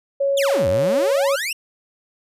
sine tone, 554.4 Hz, C#5, in tune, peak -16 dBFS, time 0.2-1.36 s, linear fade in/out 10 ms
sawtooth exponential two-way sweep, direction down then up, 3825 to 81.5 to 2878 Hz, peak -19 dBFS, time 0.37-1.53 s, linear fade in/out 5 ms, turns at 0.68 s
effects resampled to 32000 Hz

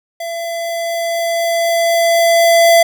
square tone with level ramp, 674 Hz, E5, 38 cents sharp, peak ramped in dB -22 to -6 dBFS, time 0.2-2.83 s, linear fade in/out 5 ms, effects none

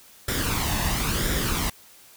pink noise with flanger, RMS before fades -25 dBFS, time 0.28-1.7 s, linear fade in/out 5 ms, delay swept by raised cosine 0.55 to 1.12 ms, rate 0.98 Hz, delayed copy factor +0.55, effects white hiss -51 dBFS RMS until 2.16 s

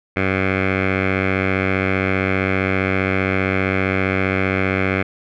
10% pulse tone with low-pass filter, 95.2 Hz, F#2, 50 cents sharp, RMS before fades -19 dBFS, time 0.16-5.03 s, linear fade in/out 10 ms, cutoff 2100 Hz, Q 5.5, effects none

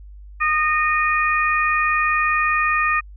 harmonic tone, 615 Hz, D#5, 20 cents flat, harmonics 2 / 3 / 4, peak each -19 / -21 / -22 dBFS, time 0.4-3.01 s, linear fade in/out 20 ms, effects added 50 Hz sine -37 dBFS peak until 3.16 s

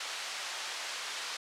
white band-pass noise, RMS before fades -39 dBFS, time 0-1.37 s, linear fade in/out 5 ms, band 720 to 5000 Hz, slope 12 dB/octave, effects low-pass 10000 Hz 12 dB/octave

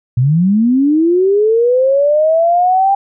sine linear sweep, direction up, 116.6 to 797 Hz, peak -8 dBFS, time 0.17-2.95 s, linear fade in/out 5 ms, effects none

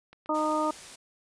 click train, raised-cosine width 0.3 ms, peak -33 dBFS, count 4, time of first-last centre 0.13-0.519 s, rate 7.71 Hz
harmonic tone, 307.4 Hz, D#4, 21 cents flat, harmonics 1 / 2 / 3 / 4, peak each -30 / -30 / -30 / -30 dBFS, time 0.29-0.71 s, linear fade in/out 5 ms
white noise, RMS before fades -45 dBFS, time 0.34-0.96 s, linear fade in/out 10 ms
effects resampled to 22050 Hz

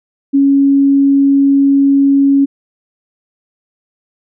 sine tone, 277.2 Hz, C#4, in tune, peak -6 dBFS, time 0.33-2.46 s, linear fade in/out 20 ms, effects none

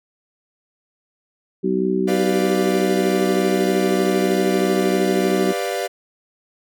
harmonic tone, 63.2 Hz, B1, 41 cents sharp, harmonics 3 / 4 / 5 / 6, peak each -22 / -26 / -24 / -20 dBFS, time 1.63-5.53 s, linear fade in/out 20 ms
45% pulse chord, G dominant seventh, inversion none, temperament equal, 392 / 493.9 / 587.3 / 698.5 Hz, G4 / B4 / D5 / F5, 0 / 0 / 0 / 0 cents, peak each -27 dBFS, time 2.07-5.88 s, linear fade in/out 20 ms
effects none

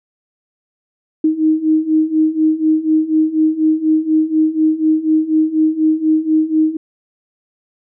sine beating tone pair, 311.1 / 315.2 Hz, D#4 / D#4, 0 / +23 cents, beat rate 4.1 Hz, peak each -16 / -13 dBFS, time 1.24-6.77 s, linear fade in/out 5 ms, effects none

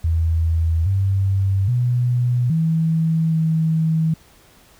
sine tone with pitch steps, 81.9 / 97.1 / 122.9 / 161.9 / 160.4 Hz, E2 / G2 / B2 / E3 / E3, -11 / -16 / -8 / -31 / -47 cents, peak -15 dBFS, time 0.04-4.14 s, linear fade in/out 5 ms, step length 820 ms, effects pink hiss -51 dBFS RMS until 4.79 s

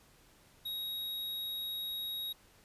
square tone, 3790 Hz, A#7, 28 cents sharp, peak -37 dBFS, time 0.65-2.33 s, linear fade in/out 10 ms, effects pink hiss -63 dBFS RMS until 2.64 s + resampled to 32000 Hz

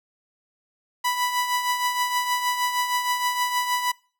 sawtooth tone with tremolo, 987.8 Hz, B5, in tune, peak -16 dBFS, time 1.04-3.92 s, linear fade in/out 10 ms, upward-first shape triangle, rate 6.4 Hz, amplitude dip 60%, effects noise-tail reverb RT60 0.4 s tail -24 dB re dry

